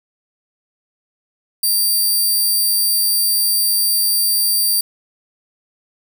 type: tone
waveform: 5% pulse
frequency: 4699 Hz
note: D8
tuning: in tune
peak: -7 dBFS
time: 1.63-4.81 s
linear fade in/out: 5 ms
effects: 8-bit